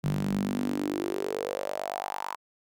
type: tone with high-pass filter sweep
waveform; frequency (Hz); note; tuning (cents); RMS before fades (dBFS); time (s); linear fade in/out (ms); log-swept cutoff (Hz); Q
sawtooth; 49; G1; 0; -31; 0.03-2.36; 20; 150 to 1000; 6
effects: Opus 48 kbps